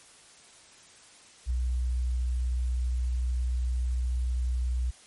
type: tone with ADSR envelope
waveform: sine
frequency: 61.9 Hz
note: B1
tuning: 5 cents sharp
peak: -23 dBFS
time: 1.46-4.91 s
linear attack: 44 ms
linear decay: 5 ms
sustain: -2 dB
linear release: 11 ms
effects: white hiss -54 dBFS RMS until 5.06 s + MP3 48 kbps